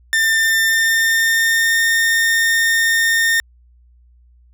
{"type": "tone with pitch glide", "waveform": "40% pulse", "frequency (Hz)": [1795, 1825.3], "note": ["A6", "A#6"], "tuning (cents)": [34, -37], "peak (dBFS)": -12, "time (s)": [0.13, 3.4], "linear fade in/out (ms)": 0, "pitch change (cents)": 29, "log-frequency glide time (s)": [0.37, 1.82], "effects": ["added 60 Hz sine -47 dBFS peak until 4.53 s"]}